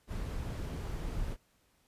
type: noise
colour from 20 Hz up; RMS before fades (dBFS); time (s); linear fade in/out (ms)
brown; -37; 0.07-1.37; 50
effects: pink hiss -71 dBFS RMS until 1.87 s + resampled to 32000 Hz